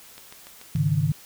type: click train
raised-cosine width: 0.2 ms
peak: -25 dBFS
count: 5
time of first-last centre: 0.18-0.759 s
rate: 6.91 Hz
type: chord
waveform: sine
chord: Ab suspended fourth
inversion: none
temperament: equal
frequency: 103.83 / 138.59 / 155.56 Hz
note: Ab2 / Db3 / Eb3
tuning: 0 / 0 / 0 cents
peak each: -27 / -24 / -22 dBFS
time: 0.75-1.12 s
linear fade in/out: 5 ms
effects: white hiss -48 dBFS RMS until 1.25 s